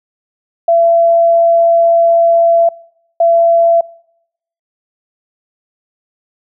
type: tone bursts at uneven times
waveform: sine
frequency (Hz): 674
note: E5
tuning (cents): +38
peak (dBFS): -6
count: 2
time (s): 0.68-2.69 / 3.2-3.81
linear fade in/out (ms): 5
effects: noise-tail reverb RT60 0.8 s tail -24 dB re dry